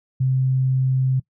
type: tone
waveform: sine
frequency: 130.81 Hz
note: C3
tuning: in tune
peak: -16 dBFS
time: 0.2-1.2 s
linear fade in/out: 10 ms
effects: noise-tail reverb RT60 0.1 s tail -21 dB re dry